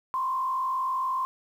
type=tone with frequency modulation; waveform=sine; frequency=1046.5 Hz; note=C6; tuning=in tune; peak=-25 dBFS; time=0.14-1.25 s; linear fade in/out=0 ms; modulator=47 Hz; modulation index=0.69; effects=9-bit